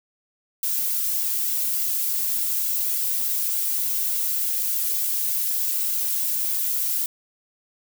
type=noise with flanger; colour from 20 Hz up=violet; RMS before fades=-24 dBFS; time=0.63-7.06 s; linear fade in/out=2 ms; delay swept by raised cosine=1.6 to 2.34 ms; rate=3.4 Hz; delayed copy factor=-0.5; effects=none